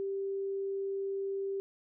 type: tone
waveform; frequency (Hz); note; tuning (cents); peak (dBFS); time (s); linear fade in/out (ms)
sine; 392; G4; 0; -32; 0-1.6; 0
effects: none